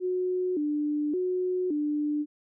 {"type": "tone with vibrato", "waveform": "sine", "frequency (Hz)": 329.6, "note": "E4", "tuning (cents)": 0, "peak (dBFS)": -25, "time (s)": [0, 2.26], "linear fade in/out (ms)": 50, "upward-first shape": "square", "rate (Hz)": 0.88, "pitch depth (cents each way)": 180, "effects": []}